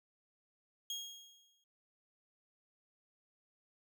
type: tone with exponential decay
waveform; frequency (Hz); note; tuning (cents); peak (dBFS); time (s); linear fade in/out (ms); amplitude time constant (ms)
30% pulse; 3267; G#7; -29; -34; 0.9-1.64; 2; 160
effects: none